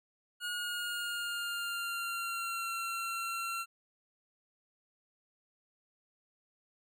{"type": "tone with pitch glide", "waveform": "25% pulse", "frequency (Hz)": [1441, 1360.9], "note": ["F#6", "F6"], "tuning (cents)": [-46, -45], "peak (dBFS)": -31, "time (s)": [0.4, 3.66], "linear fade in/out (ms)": 50, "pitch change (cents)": -99, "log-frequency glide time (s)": [0.52, 2.72], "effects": []}